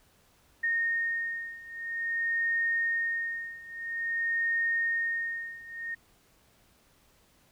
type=beating tone pair; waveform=sine; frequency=1845 / 1845.5 Hz; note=A#6 / A#6; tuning=-18 / -18 cents; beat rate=0.5 Hz; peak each=-30 / -32 dBFS; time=0.63-5.95 s; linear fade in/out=10 ms; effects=pink hiss -64 dBFS RMS until 7.51 s